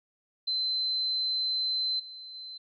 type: tone with level steps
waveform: sine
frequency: 4070 Hz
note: C8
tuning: 49 cents flat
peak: -26 / -41 / -39 dBFS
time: 0.47-2.58 s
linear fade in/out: 10 ms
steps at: 1.99 / 2.34 s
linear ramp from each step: 10 ms
effects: MP3 96 kbps